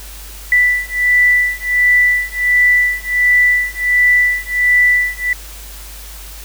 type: beating tone pair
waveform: sine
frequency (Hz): 1975.5 / 1976.9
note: B6 / B6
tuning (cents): 0 / +1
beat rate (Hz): 1.4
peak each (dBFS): -13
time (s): 0.52-5.33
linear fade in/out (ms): 2
effects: added 50 Hz sine -32 dBFS peak until 6.44 s + white hiss -35 dBFS RMS until 6.44 s